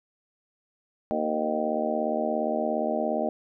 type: harmonic tone with a mistuned harmonic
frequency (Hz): 77.2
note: D#2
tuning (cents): -13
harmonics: 3 / 4 / 5 / 6 / 7 / 8 / 9 / 10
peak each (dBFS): -31 / -34 / -36 / -34 / -38 / -28 / -36 / -33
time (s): 1.11-3.29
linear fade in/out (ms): 0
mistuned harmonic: 7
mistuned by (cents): -31
effects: none